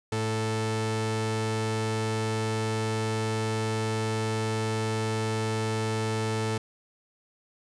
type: tone pair together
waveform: sawtooth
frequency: 110 / 220 Hz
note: A2 / A3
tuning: 0 / 0 cents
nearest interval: octave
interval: 1200 cents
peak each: -24 dBFS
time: 0.12-6.58 s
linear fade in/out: 5 ms
effects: resampled to 22050 Hz + 8-bit

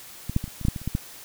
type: clicks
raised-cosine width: 5 ms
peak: -17 / -8 / -18 / -29 / -23 / -11 / -8 / -19 / -28 / -14 / -11 dBFS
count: 11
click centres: 0.296 / 0.364 / 0.441 / 0.479 / 0.613 / 0.651 / 0.684 / 0.762 / 0.816 / 0.876 / 0.951 s
effects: white hiss -44 dBFS RMS until 1.24 s

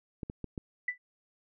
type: clicks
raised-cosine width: 3 ms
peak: -24 dBFS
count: 4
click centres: 0.232 / 0.299 / 0.443 / 0.578 s
type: tone with exponential decay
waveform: sine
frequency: 1983 Hz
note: B6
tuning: 7 cents sharp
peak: -25 dBFS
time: 0.88-0.98 s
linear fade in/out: 5 ms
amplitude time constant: 20 ms
effects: none

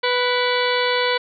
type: harmonic tone with a mistuned harmonic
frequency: 493.9 Hz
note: B4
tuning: in tune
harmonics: 1 / 2 / 3 / 4 / 5 / 6 / 7 / 8 / 9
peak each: -21 / -24 / -26 / -27 / -28 / -29 / -29 / -30 / -31 dBFS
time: 0.03-1.18 s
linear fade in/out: 10 ms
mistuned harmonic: 5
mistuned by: -120 cents
effects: none

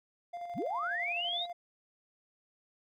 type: tone with tremolo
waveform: triangle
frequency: 697 Hz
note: F5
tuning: 4 cents flat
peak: -35 dBFS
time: 0.33-1.53 s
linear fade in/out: 10 ms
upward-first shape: square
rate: 12 Hz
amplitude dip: 40%
type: linear sweep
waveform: sine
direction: up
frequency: 72 to 3907 Hz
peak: -32 dBFS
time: 0.54-1.47 s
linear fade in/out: 50 ms
effects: none

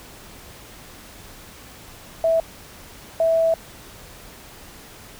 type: tone bursts at uneven times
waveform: sine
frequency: 655 Hz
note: E5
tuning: 11 cents flat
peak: -15 dBFS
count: 2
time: 2.24-2.4 / 3.2-3.54 s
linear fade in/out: 2 ms
effects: pink hiss -43 dBFS RMS until 5.19 s

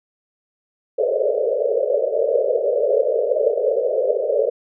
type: band-pass noise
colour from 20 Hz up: white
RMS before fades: -19 dBFS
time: 0.98-4.5 s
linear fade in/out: 10 ms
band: 420 to 610 Hz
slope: 96 dB/octave
effects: none

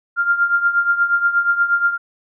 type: tone with tremolo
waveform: sine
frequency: 1396.9 Hz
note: F6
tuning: in tune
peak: -10 dBFS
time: 0.16-1.98 s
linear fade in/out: 50 ms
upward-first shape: triangle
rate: 8.4 Hz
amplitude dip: 80%
effects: none

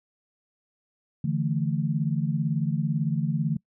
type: chord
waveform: sine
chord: D suspended second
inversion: none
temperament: equal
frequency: 146.83 / 164.81 / 220 Hz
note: D3 / E3 / A3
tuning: 0 / 0 / 0 cents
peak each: -26 / -27 / -30 dBFS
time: 1.24-3.57 s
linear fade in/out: 5 ms
effects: noise-tail reverb RT60 0.1 s tail -25 dB re dry

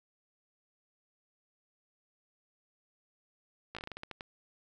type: slowing click train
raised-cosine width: 0.3 ms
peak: -25 dBFS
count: 11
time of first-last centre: 3.75-4.209 s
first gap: 16 ms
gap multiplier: 1.22
effects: none

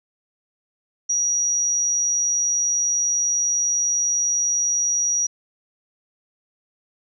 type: tone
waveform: sine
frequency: 5770 Hz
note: F#8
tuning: 44 cents flat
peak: -18 dBFS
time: 1.09-5.27 s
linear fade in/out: 10 ms
effects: none

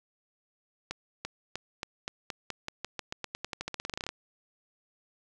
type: accelerating click train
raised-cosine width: 0.2 ms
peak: -17 dBFS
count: 27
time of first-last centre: 0.91-4.09 s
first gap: 340 ms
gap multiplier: 0.9
effects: none

